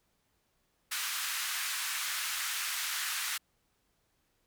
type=band-pass noise; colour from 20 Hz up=pink; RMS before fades=-35 dBFS; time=0.91-3.38 s; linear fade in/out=10 ms; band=1300 to 16000 Hz; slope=24 dB/octave; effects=pink hiss -75 dBFS RMS until 4.46 s